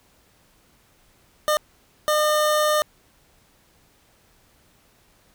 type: tone bursts at uneven times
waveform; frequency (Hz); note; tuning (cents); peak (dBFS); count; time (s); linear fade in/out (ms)
25% pulse; 606; D#5; -46; -14; 2; 1.48-1.57 / 2.08-2.82; 0
effects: pink hiss -59 dBFS RMS until 5.34 s